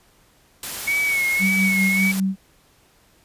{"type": "noise", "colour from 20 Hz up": "white", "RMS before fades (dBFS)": -30, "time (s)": [0.63, 2.2], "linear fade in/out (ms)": 2}
{"type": "tone with vibrato", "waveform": "sine", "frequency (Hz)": 2217, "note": "C#7", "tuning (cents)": 0, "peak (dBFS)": -18, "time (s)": [0.87, 2.12], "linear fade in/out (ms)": 10, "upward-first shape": "sine", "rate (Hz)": 1.8, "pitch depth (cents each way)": 53}
{"type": "tone with tremolo", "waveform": "sine", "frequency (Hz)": 191.7, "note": "G3", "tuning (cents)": -38, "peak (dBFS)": -17, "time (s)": [1.39, 2.36], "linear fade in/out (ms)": 50, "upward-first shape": "sine", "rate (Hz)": 5, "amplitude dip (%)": 45}
{"effects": ["pink hiss -57 dBFS RMS until 3.24 s", "resampled to 32000 Hz"]}